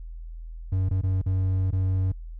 triangle tone with dropouts, 94 Hz, F#2, 28 cents sharp, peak -19 dBFS, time 0.72-2.12 s, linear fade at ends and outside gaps 5 ms, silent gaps 0.89-0.909 / 1.013-1.034 / 1.217-1.261 / 1.708-1.727 s, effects added 41 Hz sine -35 dBFS peak until 2.39 s

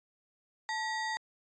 square ring-modulated tone, 1396.9 Hz, F6, in tune, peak -30 dBFS, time 0.69-1.17 s, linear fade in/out 0 ms, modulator 519 Hz, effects resampled to 16000 Hz

